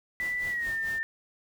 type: noise with tremolo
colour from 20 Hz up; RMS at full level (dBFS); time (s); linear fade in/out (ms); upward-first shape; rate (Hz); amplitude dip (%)
pink; -44; 0.2-0.99; 5; sine; 4.6; 75
type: tone with pitch glide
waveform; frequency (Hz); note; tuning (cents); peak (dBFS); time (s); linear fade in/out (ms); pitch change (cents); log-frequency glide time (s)
sine; 1976 to 1801.6; B6 to A6; 0 to +40; -28; 0.2-1.03; 0; -160; 0.48-0.73
effects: none